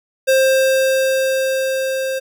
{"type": "tone with level ramp", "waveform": "square", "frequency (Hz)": 529, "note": "C5", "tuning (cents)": 19, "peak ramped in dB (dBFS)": [-11, -20], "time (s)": [0.27, 2.2], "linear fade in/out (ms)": 20, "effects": []}